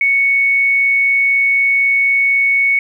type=tone; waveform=sine; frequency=2219 Hz; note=C#7; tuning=1 cent sharp; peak=-10 dBFS; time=0.01-2.79 s; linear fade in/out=2 ms; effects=8-bit